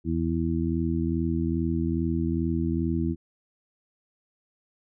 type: harmonic tone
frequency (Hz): 82.41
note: E2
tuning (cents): 0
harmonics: 1 / 2 / 3 / 4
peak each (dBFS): -29 / -29 / -29 / -29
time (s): 0.04-3.16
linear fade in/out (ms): 50
effects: none